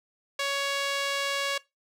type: tone with band-pass filter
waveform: sawtooth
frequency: 558 Hz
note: C#5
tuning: 11 cents sharp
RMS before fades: -29 dBFS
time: 0.39-1.58 s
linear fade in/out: 5 ms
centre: 3100 Hz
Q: 0.68
effects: noise-tail reverb RT60 0.2 s tail -20 dB re dry